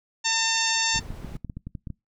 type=harmonic tone; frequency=902 Hz; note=A5; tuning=43 cents sharp; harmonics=1 / 2 / 3 / 4 / 5 / 6 / 7 / 8; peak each=-30 / -30 / -30 / -30 / -30 / -30 / -30 / -30 dBFS; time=0.24-1 s; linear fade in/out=20 ms
type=noise; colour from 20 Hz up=brown; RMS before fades=-38 dBFS; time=0.94-1.37 s; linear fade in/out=5 ms
type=clicks; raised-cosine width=5 ms; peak=-22 dBFS; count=12; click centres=0.96 / 0.992 / 1.105 / 1.247 / 1.354 / 1.447 / 1.498 / 1.57 / 1.67 / 1.752 / 1.872 / 1.903 s
effects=noise-tail reverb RT60 0.2 s tail -24 dB re dry